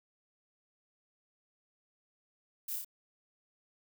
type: noise with echo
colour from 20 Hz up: violet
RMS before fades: -39 dBFS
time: 2.68-2.76 s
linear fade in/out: 5 ms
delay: 29 ms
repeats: 3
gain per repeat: -2 dB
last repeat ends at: 2.847 s
effects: none